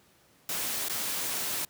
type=noise with dropouts; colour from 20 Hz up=white; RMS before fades=-32 dBFS; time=0.49-1.65 s; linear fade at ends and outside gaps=2 ms; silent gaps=0.885-0.896 s; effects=pink hiss -62 dBFS RMS until 1.69 s + high-pass 100 Hz 12 dB/octave